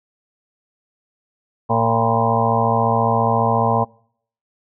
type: harmonic tone with a mistuned harmonic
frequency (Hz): 114.5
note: A#2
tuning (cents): -31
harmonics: 1 / 2 / 4 / 5 / 6 / 7 / 8 / 9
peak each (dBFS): -22 / -23 / -23 / -24 / -23 / -22 / -22 / -23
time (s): 1.69-3.85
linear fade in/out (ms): 20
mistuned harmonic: 8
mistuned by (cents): +74
effects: noise-tail reverb RT60 0.6 s tail -24 dB re dry